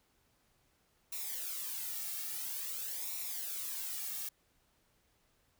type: noise with flanger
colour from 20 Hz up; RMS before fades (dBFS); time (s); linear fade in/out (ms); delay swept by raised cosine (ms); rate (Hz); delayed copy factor
blue; -40; 1.12-4.29; 5; 0.63 to 2.03; 0.49; -0.7
effects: pink hiss -73 dBFS RMS until 5.59 s